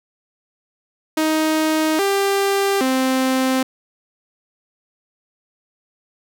sawtooth tone with pitch steps, 313.4 / 395.6 / 261 Hz, D#4 / G4 / C4, +13 / +16 / -4 cents, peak -12 dBFS, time 1.17-3.63 s, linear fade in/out 5 ms, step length 820 ms, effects none

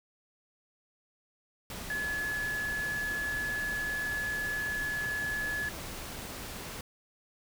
sine tone in noise, 1706 Hz, G#6, 46 cents sharp, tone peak -31 dBFS, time 1.9-5.69 s, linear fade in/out 2 ms, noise pink, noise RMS -41 dBFS, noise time 1.7-6.81 s, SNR +7 dB, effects none

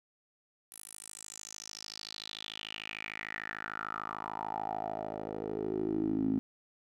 10% pulse tone with band-pass filter sweep, 53.4 Hz, G#1, 49 cents sharp, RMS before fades -38 dBFS, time 0.72-6.39 s, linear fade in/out 0 ms, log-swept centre 11000 to 250 Hz, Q 5.6, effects none

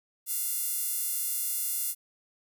sawtooth tone with high-pass filter, 698.5 Hz, F5, in tune, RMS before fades -31 dBFS, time 0.26-1.95 s, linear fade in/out 50 ms, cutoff 11000 Hz, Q 1.1, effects none

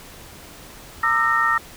sine tone cluster, 918 / 1200 / 1328 / 1850 Hz, A#5 / D6 / E6 / A#6, -27 / +37 / +12 / -14 cents, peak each -27 / -23 / -20 / -20 dBFS, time 1.03-1.58 s, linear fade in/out 5 ms, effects pink hiss -42 dBFS RMS until 1.76 s

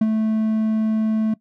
triangle tone with ADSR envelope, 218.8 Hz, A3, 9 cents flat, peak -10 dBFS, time 0.01-1.34 s, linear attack 6 ms, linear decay 37 ms, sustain -5 dB, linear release 5 ms, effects noise-tail reverb RT60 0.1 s tail -19 dB re dry

